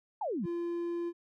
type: exponential sweep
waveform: sine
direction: down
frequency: 922 to 157.6 Hz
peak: -31 dBFS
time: 0.21-0.46 s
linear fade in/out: 5 ms
type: tone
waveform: triangle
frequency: 343.4 Hz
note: F4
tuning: 29 cents flat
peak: -30 dBFS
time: 0.43-1.13 s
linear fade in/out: 50 ms
effects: none